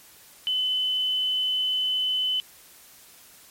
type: tone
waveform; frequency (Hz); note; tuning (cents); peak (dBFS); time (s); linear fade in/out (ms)
sine; 3024; F#7; +37; -22; 0.47-2.4; 0
effects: white hiss -51 dBFS RMS until 3.5 s + MP3 64 kbps